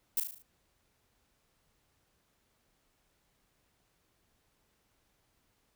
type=noise with echo; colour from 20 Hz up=violet; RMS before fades=-29 dBFS; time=0.17-0.2 s; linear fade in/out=2 ms; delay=37 ms; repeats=6; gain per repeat=-5 dB; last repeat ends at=0.422 s; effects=pink hiss -74 dBFS RMS until 5.75 s